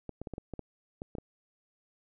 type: clicks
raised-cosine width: 2 ms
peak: -25 dBFS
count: 10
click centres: 0.093 / 0.216 / 0.272 / 0.337 / 0.381 / 0.537 / 0.593 / 1.019 / 1.152 / 1.184 s
effects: none